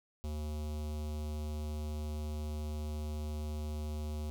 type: tone with notch filter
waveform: square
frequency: 75.6 Hz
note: D#2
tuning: 49 cents flat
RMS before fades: -38 dBFS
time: 0.24-4.3 s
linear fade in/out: 0 ms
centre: 1700 Hz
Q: 0.76
effects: none